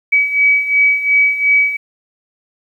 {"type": "beating tone pair", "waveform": "sine", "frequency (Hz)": [2275, 2277.8], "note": ["C#7", "C#7"], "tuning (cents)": [44, 46], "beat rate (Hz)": 2.8, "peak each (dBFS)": [-16, -11], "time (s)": [0.12, 1.77], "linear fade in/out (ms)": 10, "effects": ["8-bit"]}